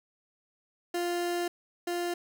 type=tone pair in turn; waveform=30% pulse; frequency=349.2 / 349.2 Hz; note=F4 / F4; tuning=0 / 0 cents; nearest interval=unison; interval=0 cents; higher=neither; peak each=-26 / -27 dBFS; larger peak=first; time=0.94-1.48 / 1.87-2.14 s; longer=first; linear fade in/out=5 ms; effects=none